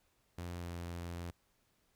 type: tone with pitch glide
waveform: sawtooth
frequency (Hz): 87.31 to 86.21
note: F2 to F2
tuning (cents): 0 to -22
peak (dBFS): -37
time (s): 0.38-1.31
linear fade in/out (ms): 5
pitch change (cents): -22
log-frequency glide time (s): 0.58-0.66
effects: pink hiss -75 dBFS RMS until 1.95 s